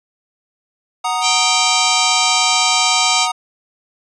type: chord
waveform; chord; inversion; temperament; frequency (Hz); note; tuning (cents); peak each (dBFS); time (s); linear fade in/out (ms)
square; D# minor; first; equal; 740 / 932.3 / 1244.5; F#5 / A#5 / D#6; 0 / 0 / 0; -22; 1.04-3.32; 10
type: harmonic tone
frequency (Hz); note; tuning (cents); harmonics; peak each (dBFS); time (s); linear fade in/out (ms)
784; G5; 0; 3 / 4 / 5 / 6 / 7 / 8 / 9 / 10; -20 / -21 / -22 / -23 / -23 / -24 / -25 / -25; 1.21-3.28; 50
effects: resampled to 22050 Hz